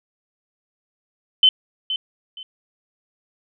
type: tone with echo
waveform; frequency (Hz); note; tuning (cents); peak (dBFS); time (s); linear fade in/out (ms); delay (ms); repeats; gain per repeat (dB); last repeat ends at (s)
sine; 3057; G7; -44; -9; 1.43-1.49; 2; 470; 2; -12; 2.43
effects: none